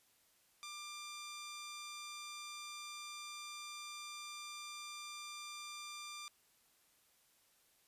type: tone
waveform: 10% pulse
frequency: 1190 Hz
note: D6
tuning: 22 cents sharp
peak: -38 dBFS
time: 0.63-6.28 s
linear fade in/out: 0 ms
effects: white hiss -72 dBFS RMS until 7.87 s + resampled to 32000 Hz